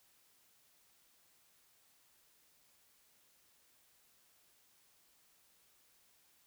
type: silence
effects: white hiss -70 dBFS RMS until 6.46 s